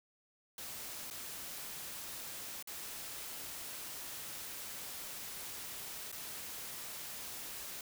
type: noise with dropouts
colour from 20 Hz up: white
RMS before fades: -45 dBFS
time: 0.58-7.81 s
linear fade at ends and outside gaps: 2 ms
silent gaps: 1.102-1.109 / 2.626-2.673 / 6.117-6.125 s
effects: none